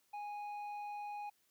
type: tone with low-pass filter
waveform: square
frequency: 827 Hz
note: G#5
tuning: 8 cents flat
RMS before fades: -44 dBFS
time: 0.13-1.3 s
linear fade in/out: 10 ms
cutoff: 1800 Hz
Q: 1.3
effects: white hiss -75 dBFS RMS until 1.5 s + high-pass 80 Hz 12 dB/octave